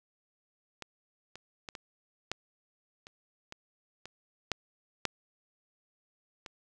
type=clicks; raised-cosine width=0.2 ms; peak=-23 / -28 / -23 / -24 / -15 / -30 / -25 / -26 / -12 / -11 / -25 dBFS; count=11; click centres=0.823 / 1.356 / 1.688 / 1.752 / 2.316 / 3.069 / 3.524 / 4.056 / 4.517 / 5.053 / 6.462 s; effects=none